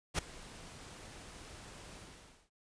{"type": "noise with ADSR envelope", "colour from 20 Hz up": "pink", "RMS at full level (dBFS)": -31, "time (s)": [0.14, 2.5], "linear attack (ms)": 46, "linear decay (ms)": 5, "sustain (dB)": -20, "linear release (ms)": 540, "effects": ["resampled to 22050 Hz"]}